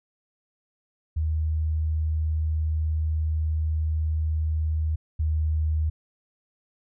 sine tone pair in turn, 78.3 / 77.85 Hz, D#2 / D#2, +11 / +2 cents, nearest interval unison, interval 9 cents, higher first, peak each -22 / -21 dBFS, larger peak second, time 1.16-4.96 / 5.19-5.9 s, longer first, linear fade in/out 10 ms, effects none

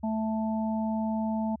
harmonic tone, 220 Hz, A3, in tune, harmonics 1 / 3 / 4, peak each -27 / -36 / -36 dBFS, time 0.03-1.56 s, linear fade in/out 10 ms, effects added 72 Hz sine -51 dBFS peak until 1.6 s

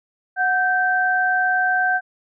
sine tone pair together, 735.3 / 1558 Hz, F#5 / G6, -11 / -11 cents, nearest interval octave + minor second, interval 1300 cents, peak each -20 / -18 dBFS, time 0.36-2.01 s, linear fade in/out 50 ms, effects none

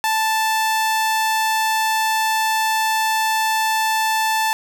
sawtooth tone, 880 Hz, A5, in tune, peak -13 dBFS, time 0.04-4.53 s, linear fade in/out 0 ms, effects none

